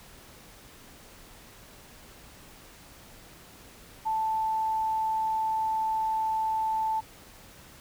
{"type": "tone", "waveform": "sine", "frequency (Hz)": 880, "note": "A5", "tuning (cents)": 0, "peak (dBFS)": -25, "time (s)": [4.05, 7.01], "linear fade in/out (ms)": 20, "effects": ["pink hiss -51 dBFS RMS until 7.8 s"]}